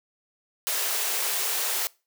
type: high-pass noise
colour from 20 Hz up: white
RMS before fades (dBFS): -27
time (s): 0.67-1.87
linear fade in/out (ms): 0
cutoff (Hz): 360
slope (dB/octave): 96
effects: noise-tail reverb RT60 0.3 s tail -23 dB re dry